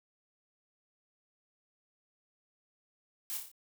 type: noise with echo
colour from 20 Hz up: blue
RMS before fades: -38 dBFS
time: 3.3-3.37 s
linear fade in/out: 0 ms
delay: 29 ms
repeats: 5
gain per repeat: -4 dB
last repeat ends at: 3.515 s
effects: none